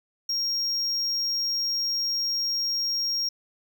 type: tone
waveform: triangle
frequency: 5580 Hz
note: F8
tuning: 2 cents flat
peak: -23 dBFS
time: 0.29-3.29 s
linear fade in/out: 5 ms
effects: none